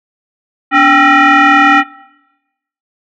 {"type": "tone with frequency modulation", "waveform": "sine", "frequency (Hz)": 288, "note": "D4", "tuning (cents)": -34, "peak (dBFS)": -3, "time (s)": [0.71, 1.84], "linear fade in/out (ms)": 50, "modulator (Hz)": 537, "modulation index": 3.6, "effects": ["noise-tail reverb RT60 1.0 s tail -23 dB re dry", "tanh soft clip ceiling 0 dBFS"]}